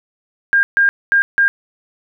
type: tone bursts at uneven times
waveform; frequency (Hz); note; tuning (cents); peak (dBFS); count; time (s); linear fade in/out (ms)
sine; 1608; G6; +44; -9; 4; 0.53-0.63 / 0.77-0.89 / 1.12-1.22 / 1.38-1.48; 0
effects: none